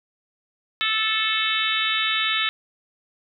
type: harmonic tone with a mistuned harmonic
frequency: 438.5 Hz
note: A4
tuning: 6 cents flat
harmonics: 3 / 4 / 5 / 6 / 7 / 8 / 9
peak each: -28 / -28 / -28 / -28 / -28 / -28 / -28 dBFS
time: 0.81-2.49 s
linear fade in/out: 0 ms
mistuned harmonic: 9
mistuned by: -62 cents
effects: none